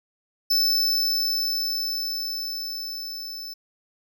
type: tone with level ramp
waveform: square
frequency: 5274 Hz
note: E8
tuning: in tune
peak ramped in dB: -18 to -34 dBFS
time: 0.5-3.54 s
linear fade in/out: 10 ms
effects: none